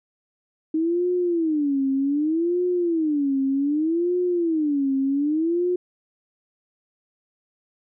sine tone with vibrato, 311.1 Hz, D#4, in tune, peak -19 dBFS, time 0.74-5.76 s, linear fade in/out 5 ms, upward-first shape sine, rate 0.65 Hz, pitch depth 250 cents each way, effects none

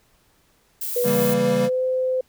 violet noise, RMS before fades -28 dBFS, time 0.81-1.34 s, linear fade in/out 5 ms
sine tone with pitch glide, 487.8 to 514.1 Hz, B4 to C5, -21 to -31 cents, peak -19 dBFS, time 0.96-2.21 s, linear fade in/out 5 ms, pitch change +90 cents, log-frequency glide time 1.18-1.84 s
square chord, C# diminished seventh, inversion none, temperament equal, 138.59 / 164.81 / 196 / 233.1 Hz, C#3 / E3 / G3 / Bb3, 0 / 0 / 0 / 0 cents, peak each -29 / -31 / -25 / -26 dBFS, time 1.03-1.7 s, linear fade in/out 50 ms
effects pink hiss -61 dBFS RMS until 2.28 s

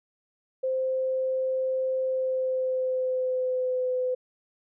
sine tone with pitch glide, 521 to 506.5 Hz, C5 to B4, -7 to +44 cents, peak -24 dBFS, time 0.63-4.15 s, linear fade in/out 10 ms, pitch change -49 cents, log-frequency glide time 2.03-3.92 s, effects none

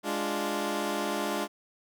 15% pulse chord, D diminished, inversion second, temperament equal, 207.7 / 293.7 / 349.2 Hz, Ab3 / D4 / F4, 0 / 0 / 0 cents, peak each -27 dBFS, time 0.03-1.48 s, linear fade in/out 50 ms, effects none

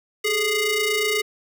sawtooth ring-modulated tone, 830.6 Hz, G#5, in tune, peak -13 dBFS, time 0.24-1.22 s, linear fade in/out 10 ms, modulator 1260 Hz, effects none

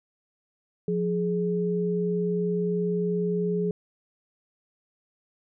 sine tone pair together, 176.7 / 419.6 Hz, F3 / G#4, +21 / +18 cents, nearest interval octave + minor third, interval 1497 cents, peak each -26 dBFS, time 0.88-3.71 s, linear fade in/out 2 ms, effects none

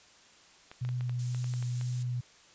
clicks, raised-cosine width 0.3 ms, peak -30 dBFS, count 10, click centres 0.715 / 0.85 / 0.89 / 1.009 / 1.095 / 1.347 / 1.443 / 1.538 / 1.626 / 1.812 s
sine tone with vibrato, 123.5 Hz, B2, in tune, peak -30 dBFS, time 0.81-2.21 s, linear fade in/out 10 ms, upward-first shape sine, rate 2 Hz, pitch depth 11 cents each way
violet noise, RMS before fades -40 dBFS, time 1.19-2.03 s, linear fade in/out 2 ms
effects white hiss -58 dBFS RMS until 2.54 s + resampled to 16000 Hz

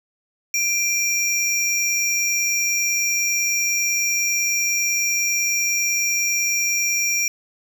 square tone pair together, 2384 / 5670 Hz, D7 / F8, +25 / +25 cents, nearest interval octave + minor third, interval 1500 cents, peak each -22 dBFS, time 0.54-7.28 s, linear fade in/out 2 ms, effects none

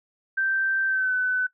sine tone with pitch glide, 1563 to 1506.3 Hz, G6 to F#6, -6 to +31 cents, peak -21 dBFS, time 0.37-1.47 s, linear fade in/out 10 ms, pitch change -63 cents, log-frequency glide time 0.86-1.14 s, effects noise-tail reverb RT60 0.1 s tail -19 dB re dry

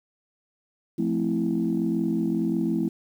sine chord, F major seventh, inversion none, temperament equal, 174.61 / 220 / 261.6 / 329.6 Hz, F3 / A3 / C4 / E4, 0 / 0 / 0 / 0 cents, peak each -28 / -26 / -29 / -26 dBFS, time 0.98-2.89 s, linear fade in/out 10 ms, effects tanh soft clip ceiling -14 dBFS + 9-bit

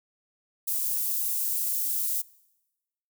white high-pass noise, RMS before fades -28 dBFS, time 0.67-2.22 s, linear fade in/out 10 ms, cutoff 11000 Hz, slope 12 dB/octave, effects noise-tail reverb RT60 1.0 s tail -23 dB re dry

